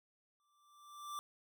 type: tone with exponential growth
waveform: square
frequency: 1174.7 Hz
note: D6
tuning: in tune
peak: -40 dBFS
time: 0.4-1.19 s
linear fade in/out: 0 ms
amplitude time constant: 170 ms
effects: none